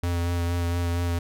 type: tone with vibrato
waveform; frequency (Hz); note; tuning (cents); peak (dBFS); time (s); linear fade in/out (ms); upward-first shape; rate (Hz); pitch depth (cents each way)
square; 86.4; F2; -18; -24; 0.03-1.19; 5; sine; 4.3; 18
effects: none